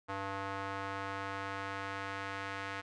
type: tone with band-pass filter sweep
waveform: square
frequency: 98 Hz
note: G2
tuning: in tune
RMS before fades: -40 dBFS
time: 0.08-2.82 s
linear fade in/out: 20 ms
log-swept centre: 1100 to 1700 Hz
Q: 1.3
effects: resampled to 22050 Hz